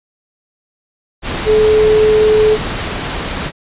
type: tone in noise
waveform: sine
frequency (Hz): 430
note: A4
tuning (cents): -40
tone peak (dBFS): -7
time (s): 1.45-2.58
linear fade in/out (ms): 50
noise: pink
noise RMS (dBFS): -20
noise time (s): 1.22-3.52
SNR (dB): +10
effects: resampled to 8000 Hz